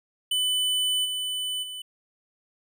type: tone with level steps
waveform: square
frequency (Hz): 3000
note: F#7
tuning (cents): +23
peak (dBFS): -23 / -28 / -35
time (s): 0.31-1.82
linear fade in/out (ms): 5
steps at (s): 1.04 / 1.62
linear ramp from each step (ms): 20
effects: none

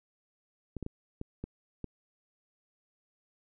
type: clicks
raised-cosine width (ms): 3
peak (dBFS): -24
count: 6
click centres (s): 0.767 / 0.827 / 0.864 / 1.214 / 1.44 / 1.843
effects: none

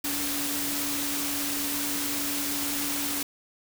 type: tone in noise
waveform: sine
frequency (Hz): 286.1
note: D4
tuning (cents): -45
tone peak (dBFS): -34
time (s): 0.04-3.23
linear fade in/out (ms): 5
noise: white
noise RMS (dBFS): -30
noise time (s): 0.04-3.23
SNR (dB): -7
effects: none

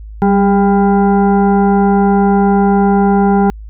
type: tone with frequency modulation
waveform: sine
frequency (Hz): 196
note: G3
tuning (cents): 0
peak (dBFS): -7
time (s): 0.22-3.5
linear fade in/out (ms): 0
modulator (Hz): 600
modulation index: 1
effects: added 53 Hz sine -27 dBFS peak until 3.69 s

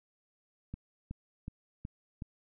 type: click train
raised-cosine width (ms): 5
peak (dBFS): -27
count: 5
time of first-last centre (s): 0.74-2.221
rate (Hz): 2.7
effects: none

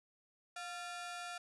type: ring-modulated tone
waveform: sawtooth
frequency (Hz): 1043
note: C6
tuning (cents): -6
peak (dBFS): -36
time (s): 0.56-1.38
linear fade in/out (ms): 5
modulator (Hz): 334
effects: resampled to 24000 Hz + 12-bit

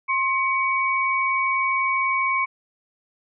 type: tone pair together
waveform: sine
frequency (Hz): 1062.8 / 2256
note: C6 / C#7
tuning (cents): +27 / +30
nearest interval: octave + minor second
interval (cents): 1303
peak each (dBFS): -22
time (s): 0.08-2.46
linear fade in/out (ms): 20
effects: none

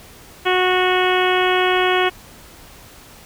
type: harmonic tone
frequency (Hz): 367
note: F#4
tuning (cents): -14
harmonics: 1 / 2 / 3 / 4 / 5 / 6 / 7 / 8 / 9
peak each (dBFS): -18 / -21 / -23 / -24 / -25 / -26 / -26 / -27 / -28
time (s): 0.45-2.1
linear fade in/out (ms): 20
effects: pink hiss -43 dBFS RMS until 3.25 s

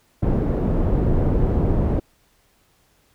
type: low-pass noise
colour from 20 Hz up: pink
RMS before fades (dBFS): -19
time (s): 0.22-2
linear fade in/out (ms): 10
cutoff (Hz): 430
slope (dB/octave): 12
effects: pink hiss -61 dBFS RMS until 3.14 s

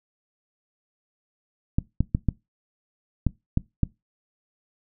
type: clicks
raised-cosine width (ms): 5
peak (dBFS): -8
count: 7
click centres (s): 1.785 / 2.006 / 2.149 / 2.287 / 3.267 / 3.574 / 3.833
effects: noise-tail reverb RT60 0.2 s tail -21 dB re dry

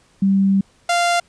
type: tone pair in turn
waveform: sine / sawtooth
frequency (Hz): 195 / 694.9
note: G3 / F5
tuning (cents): -9 / -9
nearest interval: octave + minor seventh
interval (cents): 2200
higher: second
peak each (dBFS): -12 / -11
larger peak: second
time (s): 0.22-0.61 / 0.89-1.2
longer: first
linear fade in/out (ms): 5
effects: pink hiss -56 dBFS RMS until 1.28 s + resampled to 22050 Hz

